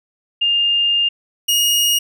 sine / sawtooth tone pair in turn, 2812 / 2868 Hz, F7 / F7, +11 / +45 cents, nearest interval unison, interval 34 cents, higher second, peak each -13 / -10 dBFS, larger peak second, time 0.41-1.09 / 1.48-1.99 s, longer first, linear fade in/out 10 ms, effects none

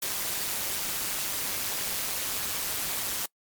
white noise with amplitude modulation, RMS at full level -28 dBFS, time 0.02-3.26 s, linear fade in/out 5 ms, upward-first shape sine, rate 205 Hz, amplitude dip 65%, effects noise-tail reverb RT60 0.1 s tail -25 dB re dry + MP3 96 kbps

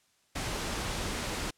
pink noise, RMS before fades -34 dBFS, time 0.35-1.51 s, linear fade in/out 10 ms, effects white hiss -69 dBFS RMS until 1.57 s + low-pass 9000 Hz 12 dB/octave

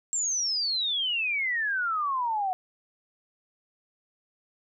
sine exponential sweep, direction down, 7560 to 729 Hz, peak -25 dBFS, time 0.13-2.53 s, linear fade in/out 0 ms, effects none

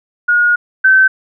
sine tone pair in turn, 1440 / 1538.8 Hz, F#6 / G6, -47 / -33 cents, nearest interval minor second, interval 114 cents, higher second, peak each -8 / -5 dBFS, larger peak second, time 0.28-0.56 / 0.84-1.08 s, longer first, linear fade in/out 10 ms, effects none

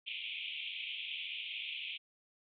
pink band-pass noise, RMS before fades -42 dBFS, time 0.06-1.98 s, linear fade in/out 20 ms, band 2300 to 3500 Hz, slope 96 dB/octave, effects none

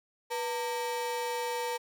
45% pulse ring-modulated tone, 700 Hz, F5, 4 cents sharp, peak -28 dBFS, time 0.3-1.78 s, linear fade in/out 20 ms, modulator 212 Hz, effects none

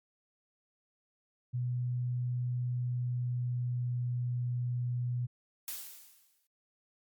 sine tone with pitch glide, 123.47 to 122.62 Hz, B2 to B2, 0 to -12 cents, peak -30 dBFS, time 1.53-5.27 s, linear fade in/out 20 ms, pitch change -12 cents, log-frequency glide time 2.65-4.17 s
blue noise with exponential decay, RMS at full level -37 dBFS, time 5.68-6.47 s, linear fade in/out 1 ms, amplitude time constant 170 ms
effects MP3 96 kbps

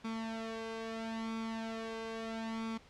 sawtooth tone with flanger, 224.7 Hz, A3, 37 cents sharp, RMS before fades -40 dBFS, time 0.04-2.78 s, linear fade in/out 10 ms, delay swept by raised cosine 0.85 to 1.95 ms, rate 0.76 Hz, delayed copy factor +0.7, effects pink hiss -60 dBFS RMS until 2.89 s + low-pass 5000 Hz 12 dB/octave

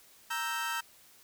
30% pulse chord, E diminished, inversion second, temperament equal, 932.3 / 1318.5 / 1568 Hz, Bb5 / E6 / G6, 0 / 0 / 0 cents, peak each -34 / -34 / -34 dBFS, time 0.3-0.81 s, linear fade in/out 10 ms, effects white hiss -59 dBFS RMS until 1.23 s

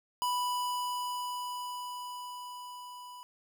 square tone with level ramp, 987.8 Hz, B5, in tune, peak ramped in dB -29 to -46 dBFS, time 0.22-3.23 s, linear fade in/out 0 ms, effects none

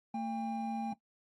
triangle tone pair together, 225.1 / 802 Hz, A3 / G5, +40 / +39 cents, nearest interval octave + minor seventh, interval 2199 cents, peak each -34 / -36 dBFS, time 0.14-0.93 s, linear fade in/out 5 ms, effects noise-tail reverb RT60 0.1 s tail -17 dB re dry + AAC 32 kbps

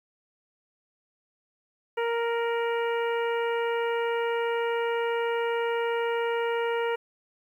harmonic tone with a mistuned harmonic, 466.2 Hz, A#4, in tune, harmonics 1 / 2 / 3 / 4 / 5 / 6, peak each -26 / -32 / -36 / -38 / -40 / -42 dBFS, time 1.97-6.96 s, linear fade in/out 10 ms, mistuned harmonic 6, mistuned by +28 cents, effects 10-bit

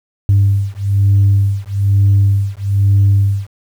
sine beating tone pair, 98.9 / 100 Hz, G2 / G2, +16 / +35 cents, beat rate 1.1 Hz, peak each -11 dBFS, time 0.29-3.47 s, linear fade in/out 0 ms, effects tanh soft clip ceiling -4 dBFS + 7-bit

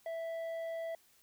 sine tone with tanh clipping, 659.3 Hz, E5, in tune, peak -38 dBFS, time 0.06-0.95 s, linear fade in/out 2 ms, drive 7 dB, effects white hiss -67 dBFS RMS until 1.22 s

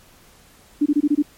sine tone bursts, 293.7 Hz, D4, in tune, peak -13 dBFS, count 6, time 0.81-1.225 s, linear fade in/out 10 ms, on 50 ms, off 23 ms, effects pink hiss -51 dBFS RMS until 1.37 s + MP3 64 kbps

